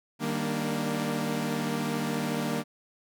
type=chord; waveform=sawtooth; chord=Eb major seventh; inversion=none; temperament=equal with one note detuned; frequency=153.78 / 196 / 233.1 / 293.7 Hz; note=Eb3 / G3 / Bb3 / D4; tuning=-20 / 0 / 0 / 0 cents; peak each=-30 / -31 / -27 / -32 dBFS; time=0.19-2.64 s; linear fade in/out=50 ms; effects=none